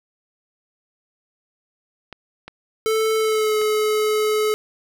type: clicks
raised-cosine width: 0.3 ms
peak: -19 dBFS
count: 3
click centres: 2.127 / 2.48 / 3.616 s
type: tone with pitch glide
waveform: square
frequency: 440 to 428 Hz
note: A4 to A4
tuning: 0 to -48 cents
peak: -18 dBFS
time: 2.86-4.54 s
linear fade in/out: 0 ms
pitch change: -48 cents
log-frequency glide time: 3.16-3.57 s
effects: none